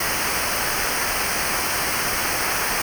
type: noise with comb filter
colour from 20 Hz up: pink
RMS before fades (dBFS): -23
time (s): 0-2.82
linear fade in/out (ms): 5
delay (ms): 0.27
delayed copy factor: -0.75
effects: none